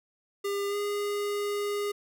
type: tone with pitch glide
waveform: square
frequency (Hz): 401.6 to 409.8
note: G4 to G#4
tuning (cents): +42 to -23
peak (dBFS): -29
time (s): 0.44-1.92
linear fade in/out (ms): 10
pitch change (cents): +35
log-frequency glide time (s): 0.68-0.76
effects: none